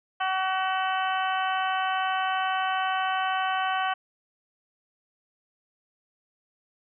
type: harmonic tone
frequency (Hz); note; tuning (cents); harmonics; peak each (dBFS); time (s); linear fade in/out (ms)
377.7; F#4; +36; 2 / 3 / 4 / 5 / 6 / 7 / 8; -27 / -30 / -31 / -38 / -44 / -38 / -36; 0.2-3.94; 10
effects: none